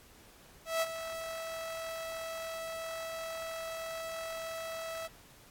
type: tone with ADSR envelope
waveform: sawtooth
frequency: 654 Hz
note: E5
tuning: 14 cents flat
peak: -23 dBFS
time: 0.65-5.08 s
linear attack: 170 ms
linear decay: 31 ms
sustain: -11 dB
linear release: 19 ms
effects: pink hiss -58 dBFS RMS until 5.5 s + AAC 64 kbps